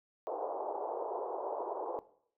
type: band-pass noise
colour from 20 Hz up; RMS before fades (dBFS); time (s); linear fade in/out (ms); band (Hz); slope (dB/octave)
pink; -38; 0.27-1.99; 0; 390 to 960; 48
effects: noise-tail reverb RT60 0.6 s tail -17 dB re dry